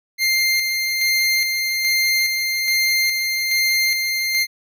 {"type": "tone with tremolo", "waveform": "25% pulse", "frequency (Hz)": 2102, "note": "C7", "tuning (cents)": 7, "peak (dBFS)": -12, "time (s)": [0.18, 4.47], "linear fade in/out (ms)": 50, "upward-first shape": "square", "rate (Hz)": 1.2, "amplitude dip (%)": 35, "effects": []}